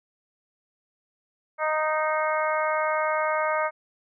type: harmonic tone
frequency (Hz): 309.9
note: D#4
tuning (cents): -7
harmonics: 2 / 3 / 4 / 5 / 6 / 7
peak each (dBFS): -26 / -29 / -28 / -32 / -38 / -33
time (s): 1.58-3.71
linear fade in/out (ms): 50
effects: none